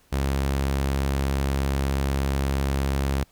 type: tone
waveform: sawtooth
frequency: 68.4 Hz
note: C#2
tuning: 23 cents flat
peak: -18 dBFS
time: 0.12-3.24 s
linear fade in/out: 10 ms
effects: pink hiss -60 dBFS RMS until 3.31 s